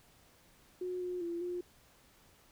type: tone with pitch steps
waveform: sine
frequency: 363.3 / 359.7 / 341.6 / 354.9 Hz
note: F#4 / F#4 / F4 / F4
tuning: -32 / -49 / -38 / +28 cents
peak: -35 dBFS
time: 0.81-1.61 s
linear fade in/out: 5 ms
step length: 200 ms
effects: pink hiss -64 dBFS RMS until 2.51 s